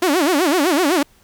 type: tone with vibrato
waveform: sawtooth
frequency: 323.2 Hz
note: E4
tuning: 34 cents flat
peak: -10 dBFS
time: 0.02-1.03 s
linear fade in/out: 5 ms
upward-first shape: sine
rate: 7.9 Hz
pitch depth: 270 cents each way
effects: pink hiss -54 dBFS RMS until 1.23 s